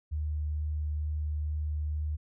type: tone with vibrato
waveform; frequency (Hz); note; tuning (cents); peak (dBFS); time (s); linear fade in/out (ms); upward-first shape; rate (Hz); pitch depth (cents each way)
sine; 75.7; D#2; -47; -29; 0.11-2.17; 20; sine; 2.2; 8
effects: none